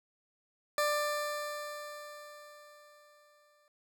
20% pulse tone with exponential decay, 592 Hz, D5, 14 cents sharp, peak -22 dBFS, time 0.78-3.68 s, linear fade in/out 1 ms, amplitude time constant 630 ms, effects none

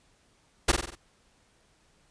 pink noise with echo, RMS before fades -20 dBFS, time 0.68-0.72 s, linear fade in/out 10 ms, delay 47 ms, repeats 5, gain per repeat -5 dB, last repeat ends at 0.955 s, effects pink hiss -65 dBFS RMS until 2.1 s + resampled to 22050 Hz

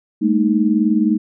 sine chord, Ab suspended second, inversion none, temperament equal with one note detuned, 207.7 / 227.4 / 311.1 Hz, Ab3 / Bb3 / Eb4, 0 / -43 / 0 cents, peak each -17 dBFS, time 0.21-1.18 s, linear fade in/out 20 ms, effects none

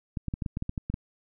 clicks, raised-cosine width 5 ms, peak -18 dBFS, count 11, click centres 0.172 / 0.283 / 0.339 / 0.422 / 0.462 / 0.571 / 0.624 / 0.694 / 0.778 / 0.9 / 0.941 s, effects none

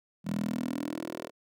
10% pulse tone with high-pass filter sweep, 40.76 Hz, E1, 19 cents flat, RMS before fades -34 dBFS, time 0.24-1.31 s, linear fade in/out 50 ms, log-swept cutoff 180 to 420 Hz, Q 4.6, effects none

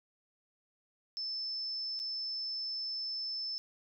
sine tone with dropouts, 5270 Hz, E8, 1 cent flat, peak -35 dBFS, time 1.17-3.58 s, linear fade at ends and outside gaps 0 ms, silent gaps 1.992-1.999 s, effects none

